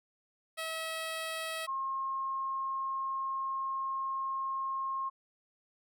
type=tone pair in turn; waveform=10% pulse / sine; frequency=645 / 1072.6 Hz; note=E5 / C6; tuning=-38 / +43 cents; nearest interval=major sixth; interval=881 cents; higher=second; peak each=-27 / -32 dBFS; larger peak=first; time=0.57-1.67 / 1.67-5.1 s; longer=second; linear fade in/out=20 ms; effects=none